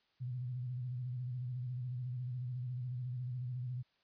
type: tone with vibrato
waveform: sine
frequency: 124.8 Hz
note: B2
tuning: 19 cents sharp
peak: -37 dBFS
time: 0.2-3.83 s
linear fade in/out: 20 ms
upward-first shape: square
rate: 14 Hz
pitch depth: 50 cents each way
effects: white hiss -75 dBFS RMS until 4.03 s + resampled to 11025 Hz